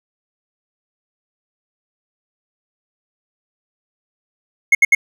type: tone bursts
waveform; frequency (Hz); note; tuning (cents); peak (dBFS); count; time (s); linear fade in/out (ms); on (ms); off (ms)
triangle; 2162; C#7; -44; -5; 3; 4.72-4.95; 5; 30; 70
effects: none